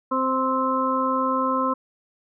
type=harmonic tone; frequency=261.6 Hz; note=C4; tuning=in tune; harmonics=1 / 2 / 4 / 5; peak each=-26 / -27 / -23 / -27 dBFS; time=0.11-1.74 s; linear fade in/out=10 ms; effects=none